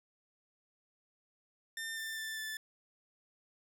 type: tone with pitch steps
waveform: sawtooth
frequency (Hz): 1800 / 1784.5 / 1769.1 / 1753.8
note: A6 / A6 / A6 / A6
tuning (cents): +39 / +24 / +9 / -6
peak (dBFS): -35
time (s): 1.77-2.57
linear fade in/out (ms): 2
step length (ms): 200
effects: none